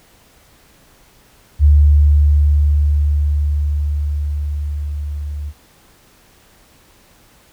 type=tone with level ramp; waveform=sine; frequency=73.42 Hz; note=D2; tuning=in tune; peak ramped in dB=-5 to -22 dBFS; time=1.59-5.53 s; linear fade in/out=50 ms; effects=pink hiss -50 dBFS RMS until 7.52 s